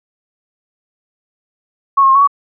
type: tone with pitch steps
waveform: sine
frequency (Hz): 1103 / 1080 / 1067 / 1115 / 1129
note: C#6 / C#6 / C6 / C#6 / C#6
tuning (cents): -9 / -45 / +34 / +10 / +31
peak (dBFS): -6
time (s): 1.97-2.275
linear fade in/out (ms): 10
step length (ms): 61
effects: none